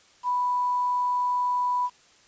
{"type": "tone with quantisation", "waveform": "sine", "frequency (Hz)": 987.8, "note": "B5", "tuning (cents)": 0, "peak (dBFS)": -22, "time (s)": [0.23, 1.9], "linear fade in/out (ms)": 50, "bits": 8, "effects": ["white hiss -57 dBFS RMS until 2.27 s", "resampled to 16000 Hz"]}